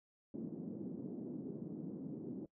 white band-pass noise, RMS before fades -45 dBFS, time 0.34-2.46 s, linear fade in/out 2 ms, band 170 to 310 Hz, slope 24 dB/octave, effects noise-tail reverb RT60 0.1 s tail -20 dB re dry

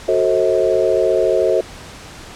sine chord, F# diminished seventh, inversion none, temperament just, 370 / 444 / 532.8 / 639.4 Hz, F#4 / A4 / C5 / Eb5, 0 / +16 / +31 / +47 cents, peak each -18 dBFS, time 0.08-1.61 s, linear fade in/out 5 ms, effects pink hiss -36 dBFS RMS until 2.35 s + low-pass 8000 Hz 12 dB/octave

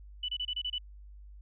sine tone bursts, 2975 Hz, F#7, 9 cents sharp, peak -31 dBFS, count 7, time 0.23-0.783 s, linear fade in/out 5 ms, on 55 ms, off 28 ms, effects added 50 Hz sine -47 dBFS peak until 1.41 s

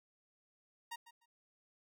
sawtooth tone with echo, 935 Hz, A#5, 5 cents sharp, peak -38 dBFS, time 0.91-0.96 s, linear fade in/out 10 ms, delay 150 ms, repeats 2, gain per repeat -15 dB, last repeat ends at 1.26 s, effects none

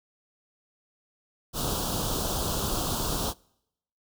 pink band-stop noise, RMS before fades -29 dBFS, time 1.53-3.34 s, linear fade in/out 50 ms, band 1400 to 3000 Hz, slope 48 dB/octave, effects noise-tail reverb RT60 0.8 s tail -26 dB re dry

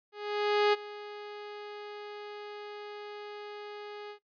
sawtooth tone with ADSR envelope, 415.3 Hz, G#4, in tune, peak -18 dBFS, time 0.12-4.19 s, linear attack 610 ms, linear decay 24 ms, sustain -19 dB, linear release 89 ms, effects noise-tail reverb RT60 0.1 s tail -19 dB re dry + resampled to 11025 Hz

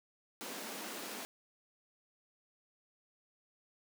pink high-pass noise, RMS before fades -44 dBFS, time 0.41-1.25 s, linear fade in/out 0 ms, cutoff 200 Hz, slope 48 dB/octave, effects none

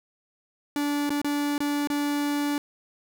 45% pulse tone with dropouts, 290 Hz, D4, 22 cents flat, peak -24 dBFS, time 0.76-2.58 s, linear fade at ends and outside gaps 1 ms, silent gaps 1.094-1.104 / 1.216-1.245 / 1.58-1.604 / 1.873-1.901 s, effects none

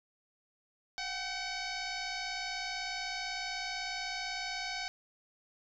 sine tone with frequency modulation, 1478 Hz, F#6, 2 cents flat, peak -35 dBFS, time 0.98-4.88 s, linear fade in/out 0 ms, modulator 753 Hz, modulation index 5.4, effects none

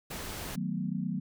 pink noise, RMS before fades -39 dBFS, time 0.1-0.56 s, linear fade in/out 10 ms
sine chord, B dominant seventh, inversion first, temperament equal, 155.56 / 185 / 220 / 246.9 Hz, D#3 / F#3 / A3 / B3, 0 / 0 / 0 / 0 cents, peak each -37 / -33 / -37 / -38 dBFS, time 0.55-1.2 s, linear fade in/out 10 ms
effects none

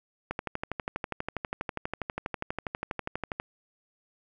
click train, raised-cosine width 0.5 ms, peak -16 dBFS, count 39, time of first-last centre 0.31-3.399 s, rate 12.3 Hz, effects none

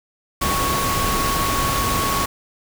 sine tone in noise, 1108.7 Hz, C#6, in tune, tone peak -22 dBFS, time 0.41-2.26 s, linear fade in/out 10 ms, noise pink, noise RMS -22 dBFS, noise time 0.41-2.26 s, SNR -3 dB, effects none

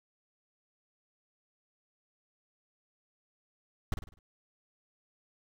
brown noise with echo, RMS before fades -29 dBFS, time 3.92-3.94 s, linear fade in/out 2 ms, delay 50 ms, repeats 5, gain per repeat -7 dB, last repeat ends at 4.19 s, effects none

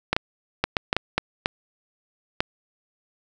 clicks, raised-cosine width 0.3 ms, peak -4 dBFS, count 9, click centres 0.13 / 0.165 / 0.64 / 0.768 / 0.929 / 0.966 / 1.18 / 1.459 / 2.405 s, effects none

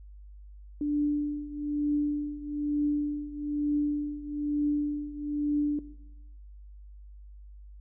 sine tone with tremolo, 293.7 Hz, D4, in tune, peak -22 dBFS, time 0.81-5.79 s, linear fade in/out 2 ms, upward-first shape triangle, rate 1.1 Hz, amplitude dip 85%, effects noise-tail reverb RT60 1.0 s tail -17 dB re dry + added 50 Hz sine -45 dBFS peak until 7.8 s

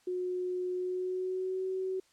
sine tone with pitch glide, 363.3 to 376.5 Hz, F#4 to F#4, -32 to +30 cents, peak -31 dBFS, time 0.07-2 s, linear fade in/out 5 ms, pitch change +62 cents, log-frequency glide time 0.74-1.66 s, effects white hiss -67 dBFS RMS until 2.12 s + low-pass 8000 Hz 12 dB/octave

